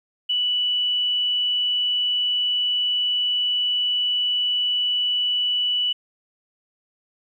sine tone, 2960 Hz, F#7, in tune, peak -19 dBFS, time 0.29-5.93 s, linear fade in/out 10 ms, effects 10-bit

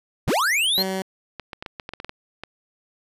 square linear sweep, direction up, 30.32 to 4374 Hz, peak -19 dBFS, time 0.27-0.83 s, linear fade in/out 10 ms
15% pulse tone, 190 Hz, F#3, 46 cents sharp, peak -18 dBFS, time 0.78-1.02 s, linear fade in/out 0 ms
clicks, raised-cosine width 0.3 ms, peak -17 dBFS, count 11, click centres 1.397 / 1.532 / 1.625 / 1.662 / 1.798 / 1.891 / 1.936 / 2.001 / 2.046 / 2.094 / 2.436 s
effects resampled to 32000 Hz

